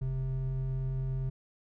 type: tone pair together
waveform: triangle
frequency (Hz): 41.27 / 131.4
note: E1 / C3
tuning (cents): +3 / +8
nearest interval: octave + minor sixth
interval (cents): 2005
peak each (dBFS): -34 / -29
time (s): 0.01-1.3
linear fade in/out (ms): 10
effects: none